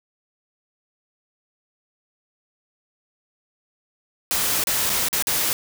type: noise with dropouts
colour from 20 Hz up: white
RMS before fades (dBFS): -22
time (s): 4.31-5.53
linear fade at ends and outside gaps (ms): 0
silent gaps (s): 4.638-4.671 / 4.895-4.9 / 5.085-5.129 / 5.224-5.27
effects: none